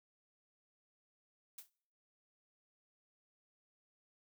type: noise with exponential decay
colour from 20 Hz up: blue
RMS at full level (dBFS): -45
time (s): 1.58-1.7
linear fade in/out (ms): 5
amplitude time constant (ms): 26
effects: noise-tail reverb RT60 0.6 s tail -24 dB re dry